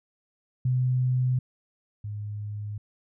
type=tone pair in turn; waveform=sine; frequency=127 / 104.23 Hz; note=B2 / G#2; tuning=+49 / +7 cents; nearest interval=minor third; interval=342 cents; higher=first; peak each=-21 / -31 dBFS; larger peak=first; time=0.65-1.39 / 2.04-2.78 s; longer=neither; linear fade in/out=5 ms; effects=none